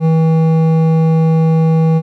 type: tone with hard clipping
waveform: triangle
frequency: 161.3 Hz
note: E3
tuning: 37 cents flat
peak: -10 dBFS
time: 0-2.02 s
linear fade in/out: 50 ms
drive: 14 dB
effects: none